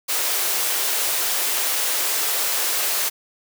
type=high-pass noise; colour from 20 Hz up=white; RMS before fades=-22 dBFS; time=0.08-3.1 s; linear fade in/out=20 ms; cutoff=360 Hz; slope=24 dB/octave; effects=none